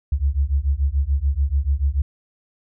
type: beating tone pair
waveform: sine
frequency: 66.5 / 73.4 Hz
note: C2 / D2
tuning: +29 / 0 cents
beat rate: 6.9 Hz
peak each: -20 dBFS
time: 0.12-2.02 s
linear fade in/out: 5 ms
effects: none